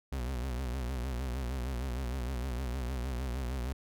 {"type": "tone with vibrato", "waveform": "40% pulse", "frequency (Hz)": 63.3, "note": "B1", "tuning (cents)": 43, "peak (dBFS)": -32, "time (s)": [0.12, 3.73], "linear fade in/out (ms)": 5, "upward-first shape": "sine", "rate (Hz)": 6.5, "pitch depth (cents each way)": 120, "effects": []}